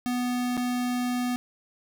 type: tone with dropouts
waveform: square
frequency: 246.9 Hz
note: B3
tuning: in tune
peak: -26 dBFS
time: 0.06-1.36 s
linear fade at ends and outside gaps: 0 ms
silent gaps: 0.569-0.576 s
effects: 11-bit